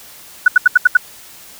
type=tone bursts; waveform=sine; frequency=1480 Hz; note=F#6; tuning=in tune; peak=-3 dBFS; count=6; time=0.46-0.971 s; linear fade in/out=5 ms; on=21 ms; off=77 ms; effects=white hiss -39 dBFS RMS until 1.59 s